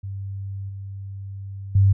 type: tone with level steps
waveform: sine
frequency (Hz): 98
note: G2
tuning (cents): 0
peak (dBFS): -28 / -31 / -12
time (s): 0.03-1.93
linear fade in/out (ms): 10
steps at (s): 0.69 / 1.75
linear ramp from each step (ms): 5
effects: none